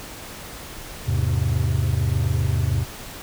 triangle chord, E augmented, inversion none, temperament equal, 82.41 / 103.83 / 130.81 Hz, E2 / G#2 / B#2, 0 / 0 / 0 cents, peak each -21 / -21 / -21 dBFS, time 1.05-2.86 s, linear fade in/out 50 ms, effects pink hiss -37 dBFS RMS until 3.22 s

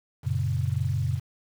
sine chord, F# major, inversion none, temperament equal, 92.5 / 116.54 / 138.59 Hz, F#2 / A#2 / C#3, 0 / 0 / 0 cents, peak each -28 dBFS, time 0.23-1.21 s, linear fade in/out 50 ms, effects 8-bit

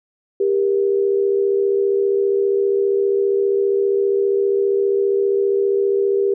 sine tone pair together, 396.1 / 471.1 Hz, G4 / A#4, +18 / +18 cents, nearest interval minor third, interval 300 cents, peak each -15 / -22 dBFS, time 0.4-6.34 s, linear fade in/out 5 ms, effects none

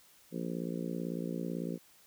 harmonic tone, 58 Hz, A#1, 8 cents flat, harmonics 3 / 4 / 5 / 6 / 7 / 8 / 9, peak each -38 / -40 / -42 / -44 / -45 / -46 / -47 dBFS, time 0.31-1.79 s, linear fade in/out 50 ms, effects white hiss -62 dBFS RMS until 2.06 s

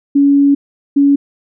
sine tone bursts at uneven times, 281.7 Hz, C#4, 28 cents sharp, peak -6 dBFS, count 2, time 0.15-0.55 / 0.96-1.16 s, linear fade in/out 10 ms, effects none

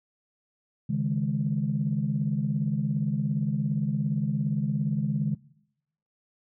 sine chord, C# suspended second, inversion none, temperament just, 138.59 / 155.92 / 207.9 Hz, C#3 / D#3 / G#3, 0 / +4 / +2 cents, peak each -28 dBFS, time 0.89-5.35 s, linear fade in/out 10 ms, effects noise-tail reverb RT60 0.8 s tail -21 dB re dry + tanh soft clip ceiling -15 dBFS

